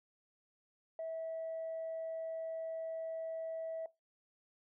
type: tone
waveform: sine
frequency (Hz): 650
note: E5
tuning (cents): -24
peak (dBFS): -37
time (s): 0.99-3.86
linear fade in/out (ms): 2
effects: noise-tail reverb RT60 0.2 s tail -19 dB re dry + tanh soft clip ceiling -35 dBFS